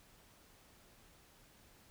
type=silence; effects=pink hiss -64 dBFS RMS until 1.9 s